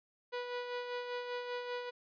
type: tone with tremolo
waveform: sawtooth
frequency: 490 Hz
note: B4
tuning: 14 cents flat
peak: -32 dBFS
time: 0.32-1.91 s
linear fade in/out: 20 ms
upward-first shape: sine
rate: 5.1 Hz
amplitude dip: 45%
effects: resampled to 11025 Hz